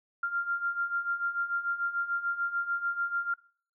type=beating tone pair; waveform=sine; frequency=1388 / 1394.8 Hz; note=F6 / F6; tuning=-11 / -3 cents; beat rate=6.8 Hz; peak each=-34 / -30 dBFS; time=0.23-3.34 s; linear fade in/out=5 ms; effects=noise-tail reverb RT60 0.5 s tail -22 dB re dry